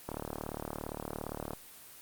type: click train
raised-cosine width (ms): 1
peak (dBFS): -22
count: 55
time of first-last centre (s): 0.09-1.534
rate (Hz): 37.4
effects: white hiss -52 dBFS RMS until 2.01 s + Opus 24 kbps